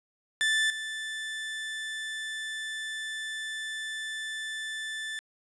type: tone with level steps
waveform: 30% pulse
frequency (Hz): 1760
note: A6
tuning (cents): 0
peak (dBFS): -21 / -31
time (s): 0.41-5.19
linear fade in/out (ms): 0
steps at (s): 0.7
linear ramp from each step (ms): 2
effects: resampled to 22050 Hz + 10-bit